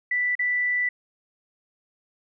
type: tone with dropouts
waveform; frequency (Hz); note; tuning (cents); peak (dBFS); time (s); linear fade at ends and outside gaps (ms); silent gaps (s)
sine; 1975.5; B6; 0; -21; 0.11-0.89; 5; 0.353-0.392
effects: none